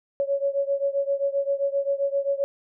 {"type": "beating tone pair", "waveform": "sine", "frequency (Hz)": [554.4, 562], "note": ["C#5", "C#5"], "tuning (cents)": [0, 24], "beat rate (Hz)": 7.6, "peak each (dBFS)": [-24, -26], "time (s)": [0.2, 2.44], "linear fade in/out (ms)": 0, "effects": []}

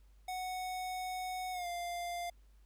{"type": "tone with pitch glide", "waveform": "square", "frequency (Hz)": [739, 697.5], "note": ["F#5", "F5"], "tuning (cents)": [-2, -2], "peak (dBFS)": -38, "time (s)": [0.28, 2.3], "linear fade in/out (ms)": 5, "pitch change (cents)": -100, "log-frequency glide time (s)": [1.52, 1.67], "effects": ["added 50 Hz sine -59 dBFS peak until 2.65 s", "pink hiss -75 dBFS RMS until 2.65 s"]}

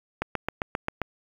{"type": "click train", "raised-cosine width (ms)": 0.5, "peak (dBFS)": -11, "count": 7, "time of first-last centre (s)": [0.22, 1.017], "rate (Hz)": 7.53, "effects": ["7-bit"]}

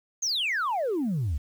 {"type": "exponential sweep", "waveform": "sine", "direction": "down", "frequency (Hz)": [6645, 65.6], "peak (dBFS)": -23, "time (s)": [0.22, 1.38], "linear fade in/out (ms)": 10, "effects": ["tanh soft clip ceiling -22 dBFS", "9-bit"]}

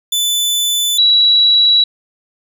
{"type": "tone pair in turn", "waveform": ["sawtooth", "sine"], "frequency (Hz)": [3500, 3909], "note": ["A7", "B7"], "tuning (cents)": [-10, -19], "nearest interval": "major second", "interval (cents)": 191, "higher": "second", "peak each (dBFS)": [-10, -7], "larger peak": "second", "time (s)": [[0.12, 0.98], [0.98, 1.84]], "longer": "neither", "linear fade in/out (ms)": 5, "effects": []}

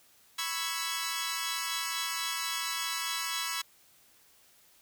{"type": "chord", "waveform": "10% pulse", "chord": "C# minor seventh", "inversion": "third", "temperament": "equal", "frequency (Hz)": [987.8, 1108.7, 1318.5, 1661.2], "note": ["B5", "C#6", "E6", "G#6"], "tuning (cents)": [0, 0, 0, 0], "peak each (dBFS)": -29, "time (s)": [0.38, 3.62], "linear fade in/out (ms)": 10, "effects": ["white hiss -62 dBFS RMS until 4.81 s"]}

